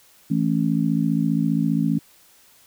sine chord, A major, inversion second, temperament just, 165 / 220 / 275 Hz, E3 / A3 / C#4, +2 / 0 / -14 cents, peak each -22 / -22 / -23 dBFS, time 0.3-1.99 s, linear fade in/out 10 ms, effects white hiss -54 dBFS RMS until 2.66 s

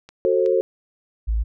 clicks, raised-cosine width 0.2 ms, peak -24 dBFS, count 2, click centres 0.09 / 0.461 s
sine chord, F# diminished, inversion none, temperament just, 370 / 444 / 532.8 Hz, F#4 / A4 / C5, 0 / +16 / +31 cents, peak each -20 dBFS, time 0.25-0.61 s, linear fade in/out 0 ms
sine tone, 55 Hz, A1, in tune, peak -18 dBFS, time 1.27-1.44 s, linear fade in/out 20 ms
effects none

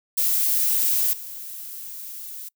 violet noise with level steps, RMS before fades -21 / -36 dBFS, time 0.17-2.49 s, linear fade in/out 10 ms, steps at 1.13 s, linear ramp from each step 2 ms, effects noise-tail reverb RT60 0.1 s tail -25 dB re dry

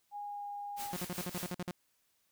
sine tone with pitch glide, 821 to 815.3 Hz, G#5 to G#5, -20 to -32 cents, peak -39 dBFS, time 0.11-0.96 s, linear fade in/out 50 ms, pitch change -12 cents, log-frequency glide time 0.24-0.45 s
white noise with tremolo, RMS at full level -42 dBFS, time 0.76-1.55 s, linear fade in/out 50 ms, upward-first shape sine, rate 5.1 Hz, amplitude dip 60%
sawtooth tone bursts, 178.9 Hz, F3, 42 cents sharp, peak -32 dBFS, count 10, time 0.93-1.71 s, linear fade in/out 0 ms, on 33 ms, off 50 ms
effects white hiss -75 dBFS RMS until 2.31 s

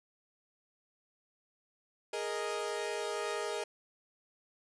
sawtooth chord, Ab suspended second, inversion none, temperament equal, 415.3 / 466.2 / 622.3 Hz, Ab4 / Bb4 / Eb5, 0 / 0 / 0 cents, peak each -34 / -35 / -36 dBFS, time 2.13-3.64 s, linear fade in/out 5 ms, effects resampled to 24000 Hz

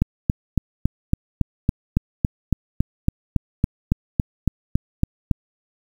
click train, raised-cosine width 5 ms, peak -4 dBFS, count 20, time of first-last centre 0.02-5.312 s, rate 3.59 Hz, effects 7-bit

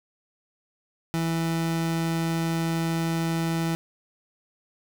30% pulse tone, 164.81 Hz, E3, in tune, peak -21 dBFS, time 1.14-3.75 s, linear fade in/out 0 ms, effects 8-bit

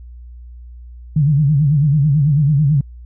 sine tone with vibrato, 146 Hz, D3, 10 cents flat, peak -10 dBFS, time 1.16-2.81 s, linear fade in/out 5 ms, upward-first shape sine, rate 9.1 Hz, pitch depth 130 cents each way, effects added 60 Hz sine -33 dBFS peak until 3.05 s

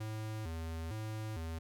square tone with vibrato, 94.2 Hz, F#2, 32 cents sharp, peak -39 dBFS, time 0-1.59 s, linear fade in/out 10 ms, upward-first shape square, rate 1.1 Hz, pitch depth 250 cents each way, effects none

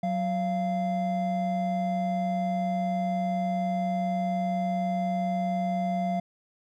triangle tone pair together, 185 / 690.8 Hz, F#3 / F5, 0 / -19 cents, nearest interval octave + major seventh, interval 2281 cents, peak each -26 dBFS, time 0.03-6.2 s, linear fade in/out 5 ms, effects none

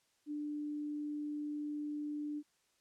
sine tone, 296.4 Hz, D4, 16 cents sharp, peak -37 dBFS, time 0.26-2.43 s, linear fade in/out 50 ms, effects white hiss -75 dBFS RMS until 2.8 s + low-pass 9000 Hz 12 dB/octave

